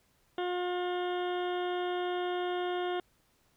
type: harmonic tone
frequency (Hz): 357.7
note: F4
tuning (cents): +41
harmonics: 1 / 2 / 3 / 4 / 5 / 6 / 8 / 9 / 10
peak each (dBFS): -32 / -36 / -44 / -43 / -49 / -51 / -49 / -48 / -50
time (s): 0.38-3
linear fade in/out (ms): 2
effects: pink hiss -70 dBFS RMS until 3.56 s